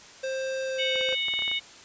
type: tone with pitch glide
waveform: square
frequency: 528 to 519.5 Hz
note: C5 to C5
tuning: +16 to -12 cents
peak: -29 dBFS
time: 0.23-1.15 s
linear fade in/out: 10 ms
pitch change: -28 cents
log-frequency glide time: 0.63-0.98 s
type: harmonic tone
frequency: 737 Hz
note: F#5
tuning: 7 cents flat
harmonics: 3 / 4 / 5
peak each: -30 / -30 / -30 dBFS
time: 0.78-1.6 s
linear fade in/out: 20 ms
type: clicks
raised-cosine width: 0.5 ms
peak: -25 dBFS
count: 10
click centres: 0.957 / 1.011 / 1.089 / 1.126 / 1.284 / 1.338 / 1.391 / 1.422 / 1.479 / 1.515 s
effects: white hiss -48 dBFS RMS until 1.84 s + resampled to 16000 Hz